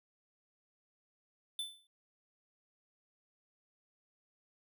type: tone with exponential decay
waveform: square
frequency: 3520 Hz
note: A7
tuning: in tune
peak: -34 dBFS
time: 1.59-1.87 s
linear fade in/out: 2 ms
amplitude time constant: 59 ms
effects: none